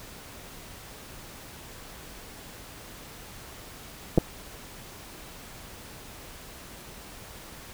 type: clicks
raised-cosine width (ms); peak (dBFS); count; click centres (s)
2; -6; 2; 4.177 / 4.183
effects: pink hiss -45 dBFS RMS until 7.73 s